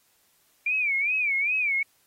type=tone with vibrato; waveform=sine; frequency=2349 Hz; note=D7; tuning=in tune; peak=-22 dBFS; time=0.66-1.83 s; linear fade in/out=5 ms; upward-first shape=sine; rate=2.5 Hz; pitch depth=150 cents each way; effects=white hiss -65 dBFS RMS until 2.06 s + AAC 48 kbps